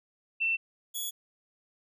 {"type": "tone pair in turn", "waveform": ["sine", "10% pulse"], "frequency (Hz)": [2685, 3383], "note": ["E7", "G#7"], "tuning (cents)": [31, 31], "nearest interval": "major third", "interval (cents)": 400, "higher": "second", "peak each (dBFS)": -25, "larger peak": "neither", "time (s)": [[0.4, 0.57], [0.94, 1.11]], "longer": "neither", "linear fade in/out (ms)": 20, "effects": []}